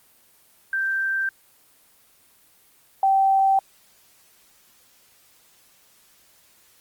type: tone pair in turn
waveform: sine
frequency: 1568 / 776.3 Hz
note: G6 / G5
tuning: 0 / -17 cents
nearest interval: octave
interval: 1217 cents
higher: first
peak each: -21 / -15 dBFS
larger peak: second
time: 0.73-1.29 / 3.03-3.59 s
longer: neither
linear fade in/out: 2 ms
effects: white hiss -57 dBFS RMS until 6.8 s + Opus 24 kbps